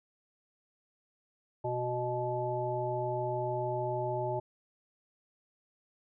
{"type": "harmonic tone", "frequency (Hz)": 123.47, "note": "B2", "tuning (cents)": 0, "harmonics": [1, 3, 5, 7], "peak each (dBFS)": [-37, -36, -35, -36], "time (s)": [1.64, 4.4], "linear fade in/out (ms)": 10, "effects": []}